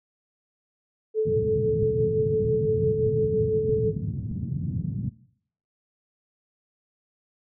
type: tone with tremolo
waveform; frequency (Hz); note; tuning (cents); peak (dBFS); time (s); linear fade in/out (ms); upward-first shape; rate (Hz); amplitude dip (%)
sine; 436.1; A4; -15; -19; 1.14-3.93; 50; sine; 5.9; 40
type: band-pass noise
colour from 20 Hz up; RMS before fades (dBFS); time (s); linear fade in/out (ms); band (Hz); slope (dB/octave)
pink; -29; 1.25-5.1; 20; 100 to 180; 24
type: click train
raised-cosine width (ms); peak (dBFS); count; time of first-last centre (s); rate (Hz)
5; -22; 5; 1.83-4.314; 1.61
effects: noise-tail reverb RT60 0.6 s tail -18 dB re dry